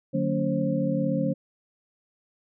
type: tone cluster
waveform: sine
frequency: 150.8 / 186 / 227.6 / 281.2 / 532 Hz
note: D3 / F#3 / A#3 / C#4 / C5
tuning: +46 / +9 / -41 / +25 / +29 cents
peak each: -29 dBFS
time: 0.13-1.34 s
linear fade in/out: 20 ms
effects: none